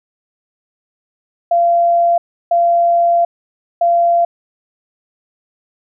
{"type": "tone bursts at uneven times", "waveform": "sine", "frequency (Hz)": 687, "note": "F5", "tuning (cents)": -29, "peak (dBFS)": -9, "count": 3, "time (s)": [[1.51, 2.18], [2.51, 3.25], [3.81, 4.25]], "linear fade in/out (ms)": 5, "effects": []}